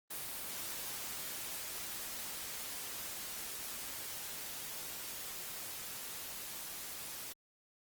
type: noise with level ramp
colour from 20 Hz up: white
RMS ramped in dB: -42 to -45 dBFS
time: 0.1-7.33 s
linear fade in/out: 10 ms
effects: Opus 24 kbps